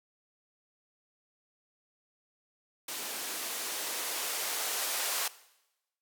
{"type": "noise with band-pass filter sweep", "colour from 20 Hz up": "violet", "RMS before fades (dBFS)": -35, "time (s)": [2.88, 5.28], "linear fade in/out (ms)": 5, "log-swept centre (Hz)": [280, 610], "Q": 1.1, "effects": ["noise-tail reverb RT60 0.9 s tail -18 dB re dry"]}